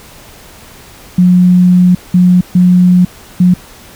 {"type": "tone bursts at uneven times", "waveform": "sine", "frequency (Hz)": 180, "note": "F#3", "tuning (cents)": -47, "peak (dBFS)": -3, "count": 4, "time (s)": [[1.18, 1.95], [2.14, 2.41], [2.55, 3.05], [3.4, 3.54]], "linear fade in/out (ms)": 5, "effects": ["pink hiss -36 dBFS RMS until 3.95 s"]}